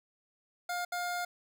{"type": "tone bursts at uneven times", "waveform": "25% pulse", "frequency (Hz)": 708, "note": "F5", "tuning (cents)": 23, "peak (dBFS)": -29, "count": 2, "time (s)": [[0.69, 0.85], [0.92, 1.25]], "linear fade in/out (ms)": 5, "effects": []}